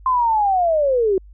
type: linear sweep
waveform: sine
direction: down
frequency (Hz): 1050 to 366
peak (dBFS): -14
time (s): 0.06-1.18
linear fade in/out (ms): 2
effects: added 50 Hz sine -40 dBFS peak until 1.33 s